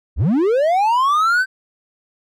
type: linear sweep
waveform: triangle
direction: up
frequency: 43.65 to 1564 Hz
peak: -11 dBFS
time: 0.16-1.46 s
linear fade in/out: 50 ms
effects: none